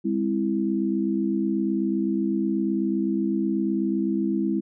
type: chord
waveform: sine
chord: Ab augmented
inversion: none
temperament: equal with one note detuned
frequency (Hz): 202.6 / 261.6 / 329.6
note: Ab3 / C4 / E4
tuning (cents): -43 / 0 / 0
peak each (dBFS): -25 / -28 / -25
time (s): 0.04-4.61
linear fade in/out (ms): 20
effects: none